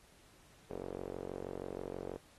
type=tone with band-pass filter; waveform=sawtooth; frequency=46.25 Hz; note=F#1; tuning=in tune; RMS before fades=-44 dBFS; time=0.7-2.18 s; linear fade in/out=0 ms; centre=450 Hz; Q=3.1; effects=pink hiss -64 dBFS RMS until 2.38 s + AAC 32 kbps